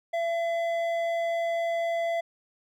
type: tone with hard clipping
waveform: sine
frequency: 674 Hz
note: E5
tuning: 38 cents sharp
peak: -27 dBFS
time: 0.13-2.21 s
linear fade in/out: 10 ms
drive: 8 dB
effects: none